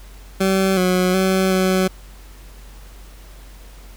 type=tone with pitch steps; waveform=20% pulse; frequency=191.5 / 182.8 / 189.1 / 187.1 Hz; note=G3 / F#3 / F#3 / F#3; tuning=-40 / -21 / +38 / +20 cents; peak=-10 dBFS; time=0.4-1.88 s; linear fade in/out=10 ms; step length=370 ms; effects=added 47 Hz sine -38 dBFS peak until 3.96 s + pink hiss -47 dBFS RMS until 3.96 s